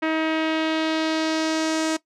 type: tone with low-pass filter sweep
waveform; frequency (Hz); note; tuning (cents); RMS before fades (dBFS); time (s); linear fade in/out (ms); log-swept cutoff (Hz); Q
sawtooth; 317.7; D#4; +36; -23; 0.02-1.97; 10; 2300 to 7500; 1.7
effects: noise-tail reverb RT60 0.1 s tail -18 dB re dry